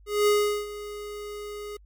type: tone with ADSR envelope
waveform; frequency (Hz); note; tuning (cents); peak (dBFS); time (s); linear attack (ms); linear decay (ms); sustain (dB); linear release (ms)
square; 415.3; G#4; 0; -18; 0.06-1.77; 210; 390; -17; 6
effects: added 50 Hz sine -50 dBFS peak until 1.85 s + MP3 96 kbps